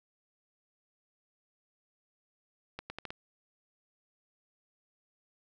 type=accelerating click train; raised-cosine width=0.3 ms; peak=-23 dBFS; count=5; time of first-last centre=2.79-3.105 s; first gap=110 ms; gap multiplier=0.78; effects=none